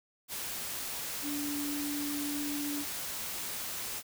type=tone in noise; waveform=sine; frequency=290.2 Hz; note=D4; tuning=21 cents flat; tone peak=-34 dBFS; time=1.22-2.85 s; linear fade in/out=50 ms; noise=white; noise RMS=-38 dBFS; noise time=0.28-4.03 s; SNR=+1 dB; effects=none